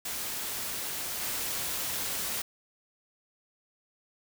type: noise with level steps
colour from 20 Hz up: white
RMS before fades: -35 / -33 dBFS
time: 0.05-2.42 s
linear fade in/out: 5 ms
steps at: 1.21 s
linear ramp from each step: 20 ms
effects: none